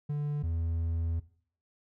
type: tone pair in turn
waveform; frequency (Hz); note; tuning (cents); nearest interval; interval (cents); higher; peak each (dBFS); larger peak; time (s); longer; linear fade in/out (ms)
triangle; 146.83 / 82.91; D3 / E2; 0 / +11; minor seventh; 989; first; -27; neither; 0.09-0.43 / 0.43-1.2; second; 10
effects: noise-tail reverb RT60 0.5 s tail -17 dB re dry